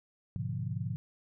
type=chord; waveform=sine; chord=G# diminished seventh; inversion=none; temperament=equal with one note detuned; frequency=103.83 / 123.47 / 145.48 / 174.61 Hz; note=G#2 / B2 / D3 / F3; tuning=0 / 0 / -16 / 0 cents; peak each=-37 / -37 / -39 / -40 dBFS; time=0.36-0.96 s; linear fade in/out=0 ms; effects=none